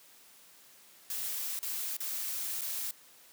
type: noise with dropouts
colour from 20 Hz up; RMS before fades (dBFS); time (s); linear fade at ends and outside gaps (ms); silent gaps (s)
blue; -36; 1.1-2.91; 2; 1.591-1.628 / 1.968-2.003 / 2.611-2.616
effects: white hiss -58 dBFS RMS until 3.32 s + high-pass 150 Hz 12 dB/octave